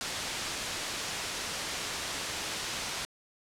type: low-pass noise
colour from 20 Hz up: white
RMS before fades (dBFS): -36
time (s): 0.01-3.05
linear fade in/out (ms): 0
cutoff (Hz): 6200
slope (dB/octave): 12
effects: low-pass 12000 Hz 12 dB/octave

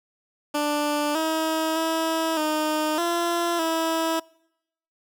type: tone with pitch steps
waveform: 15% pulse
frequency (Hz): 294.9 / 319 / 324 / 307.7 / 342.3 / 325.6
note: D4 / D#4 / E4 / D#4 / F4 / E4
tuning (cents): +7 / +43 / -30 / -19 / -35 / -21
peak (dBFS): -16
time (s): 0.54-4.2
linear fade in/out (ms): 10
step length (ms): 610
effects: noise-tail reverb RT60 0.8 s tail -25 dB re dry

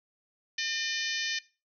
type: harmonic tone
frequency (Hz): 604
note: D5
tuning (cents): +48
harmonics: 3 / 4 / 5 / 6 / 7 / 8 / 9 / 10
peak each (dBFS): -35 / -36 / -37 / -38 / -38 / -39 / -40 / -40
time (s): 0.58-1.39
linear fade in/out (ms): 5
effects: noise-tail reverb RT60 0.3 s tail -19 dB re dry

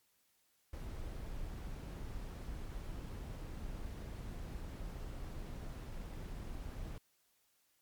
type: noise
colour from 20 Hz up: brown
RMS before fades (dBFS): -44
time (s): 0.73-6.98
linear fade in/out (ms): 2
effects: white hiss -75 dBFS RMS until 7.81 s + MP3 96 kbps

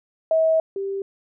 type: tone pair in turn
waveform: sine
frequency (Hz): 643 / 392.3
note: E5 / G4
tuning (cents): -43 / +1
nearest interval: major sixth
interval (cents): 856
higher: first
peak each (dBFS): -15 / -24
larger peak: first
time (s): 0.31-0.6 / 0.76-1.02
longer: first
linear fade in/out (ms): 2
effects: none

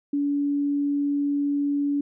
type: tone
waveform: sine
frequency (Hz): 285.8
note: D4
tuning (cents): -47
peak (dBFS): -21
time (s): 0.13-2.01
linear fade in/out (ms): 5
effects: none

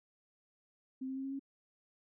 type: tone with pitch steps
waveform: sine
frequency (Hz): 261.6 / 264.6 / 267.7 / 270.8 / 274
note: C4 / C4 / C4 / C#4 / C#4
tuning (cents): 0 / +20 / +40 / -40 / -20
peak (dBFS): -37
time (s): 1.01-1.395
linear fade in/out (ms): 10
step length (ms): 77
effects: none

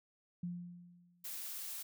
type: tone with exponential decay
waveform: sine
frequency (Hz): 175.4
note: F3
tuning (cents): +8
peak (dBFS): -36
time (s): 0.43-1.35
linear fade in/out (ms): 5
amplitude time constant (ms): 200
type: noise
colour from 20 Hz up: blue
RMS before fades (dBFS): -44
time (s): 1.24-1.83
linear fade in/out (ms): 10
effects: none

